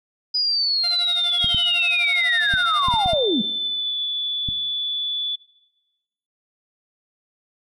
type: linear sweep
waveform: sine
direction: down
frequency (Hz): 4978 to 188.1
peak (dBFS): -18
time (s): 0.34-3.42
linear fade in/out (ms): 10
type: tone with tremolo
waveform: 10% pulse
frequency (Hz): 700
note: F5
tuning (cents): +4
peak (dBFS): -20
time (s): 0.83-3.14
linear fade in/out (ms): 10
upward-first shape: triangle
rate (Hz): 12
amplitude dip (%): 95
type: tone with pitch glide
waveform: sine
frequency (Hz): 3729 to 3459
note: A#7 to A7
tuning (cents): 0 to -30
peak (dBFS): -22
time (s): 1.39-5.36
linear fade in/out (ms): 10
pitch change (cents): -130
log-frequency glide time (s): 2.14-4
type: clicks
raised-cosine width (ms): 5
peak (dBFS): -16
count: 8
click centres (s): 1.444 / 1.546 / 2.539 / 2.885 / 2.94 / 3.06 / 3.134 / 4.488
effects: noise-tail reverb RT60 1.0 s tail -18 dB re dry + resampled to 24000 Hz